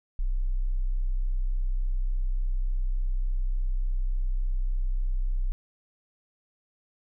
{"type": "tone", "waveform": "sine", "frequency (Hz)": 31.73, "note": "B0", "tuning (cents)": 48, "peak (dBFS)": -23, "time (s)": [0.19, 5.52], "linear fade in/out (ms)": 0, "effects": []}